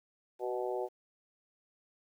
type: harmonic tone with a mistuned harmonic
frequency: 123.47 Hz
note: B2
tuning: in tune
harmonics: 3 / 4 / 5 / 6 / 7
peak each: -36 / -38 / -40 / -42 / -43 dBFS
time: 0.39-0.89 s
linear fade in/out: 50 ms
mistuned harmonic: 3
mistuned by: +19 cents
effects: 11-bit